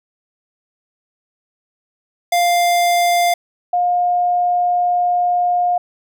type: tone pair in turn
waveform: square / sine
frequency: 698.5 / 711.1 Hz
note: F5 / F5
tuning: 0 / +31 cents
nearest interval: unison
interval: 31 cents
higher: second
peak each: -13 dBFS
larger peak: neither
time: 2.32-3.34 / 3.73-5.78 s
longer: second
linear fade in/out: 5 ms
effects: none